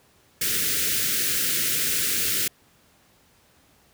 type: band-stop noise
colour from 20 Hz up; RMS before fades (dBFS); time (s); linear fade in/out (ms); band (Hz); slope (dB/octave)
white; -24; 0.41-2.48; 5; 500 to 1400; 48
effects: pink hiss -59 dBFS RMS until 3.93 s + high-pass 60 Hz 12 dB/octave